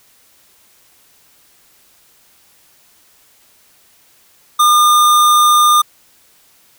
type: tone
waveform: square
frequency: 1209 Hz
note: D6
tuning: 50 cents sharp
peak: -8 dBFS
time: 4.59-5.82 s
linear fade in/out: 10 ms
effects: white hiss -51 dBFS RMS until 6.78 s